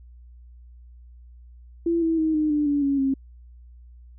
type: tone with pitch steps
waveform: sine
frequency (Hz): 337 / 326.5 / 316.3 / 306.4 / 296.8 / 287.5 / 278.5 / 269.8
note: E4 / E4 / D#4 / D#4 / D4 / D4 / C#4 / C#4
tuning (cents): +38 / -17 / +29 / -27 / +18 / -37 / +8 / -47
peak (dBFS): -19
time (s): 1.86-3.14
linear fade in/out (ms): 5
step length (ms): 160
effects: added 60 Hz sine -44 dBFS peak until 4.18 s